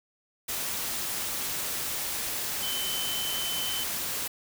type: tone in noise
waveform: sine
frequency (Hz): 3057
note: G7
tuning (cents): -44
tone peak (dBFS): -32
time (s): 2.62-3.84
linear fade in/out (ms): 10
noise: white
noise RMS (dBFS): -32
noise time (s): 0.48-4.28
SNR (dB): -3
effects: none